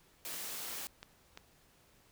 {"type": "high-pass noise", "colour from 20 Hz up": "white", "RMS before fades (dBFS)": -42, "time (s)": [0.25, 0.87], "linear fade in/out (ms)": 0, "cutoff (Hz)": 150, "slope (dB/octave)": 24}
{"type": "click train", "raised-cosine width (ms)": 0.2, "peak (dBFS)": -29, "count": 4, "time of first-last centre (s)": [0.34, 1.374], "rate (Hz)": 2.9}
{"effects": ["pink hiss -66 dBFS RMS until 2.11 s"]}